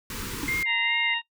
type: band-stop noise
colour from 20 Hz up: pink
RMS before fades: -34 dBFS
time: 0.1-0.63 s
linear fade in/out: 2 ms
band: 500 to 900 Hz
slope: 96 dB/octave
type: tone with exponential decay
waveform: triangle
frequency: 284.5 Hz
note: C#4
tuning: 45 cents sharp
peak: -21 dBFS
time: 0.43-0.53 s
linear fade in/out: 2 ms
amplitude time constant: 20 ms
type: tone with vibrato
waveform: sine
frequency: 2093 Hz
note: C7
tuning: in tune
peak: -25 dBFS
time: 0.48-1.14 s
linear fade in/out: 2 ms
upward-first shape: sine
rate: 2.5 Hz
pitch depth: 29 cents each way
type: harmonic tone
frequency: 932.3 Hz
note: A#5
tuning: in tune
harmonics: 1 / 2 / 3 / 4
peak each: -33 / -31 / -27 / -34 dBFS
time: 0.65-1.22 s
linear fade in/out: 50 ms
effects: noise-tail reverb RT60 0.1 s tail -19 dB re dry